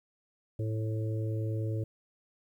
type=harmonic tone; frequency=109.7 Hz; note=A2; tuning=5 cents flat; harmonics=1 / 3 / 4 / 5; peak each=-30 / -40 / -42 / -44 dBFS; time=0.59-1.84 s; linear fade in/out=5 ms; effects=11-bit